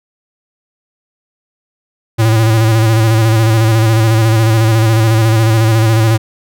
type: tone with vibrato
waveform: square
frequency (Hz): 111.6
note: A2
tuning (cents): +25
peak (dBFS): -8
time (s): 2.18-6.18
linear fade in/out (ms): 20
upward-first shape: square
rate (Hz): 14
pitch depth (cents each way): 37
effects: none